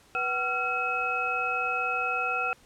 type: tone cluster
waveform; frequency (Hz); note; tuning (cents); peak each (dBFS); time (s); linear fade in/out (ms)
sine; 491.7 / 754 / 1374 / 2565; B4 / F#5 / F6 / E7; -8 / +32 / -29 / -48; -37 / -33 / -29 / -30; 0.15-2.53; 0
effects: pink hiss -58 dBFS RMS until 2.65 s + low-pass 11000 Hz 12 dB/octave